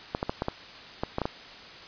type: clicks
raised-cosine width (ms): 1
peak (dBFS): -13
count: 9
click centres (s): 0.149 / 0.229 / 0.295 / 0.421 / 0.484 / 1.035 / 1.184 / 1.217 / 1.255
effects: white hiss -45 dBFS RMS until 1.87 s + resampled to 11025 Hz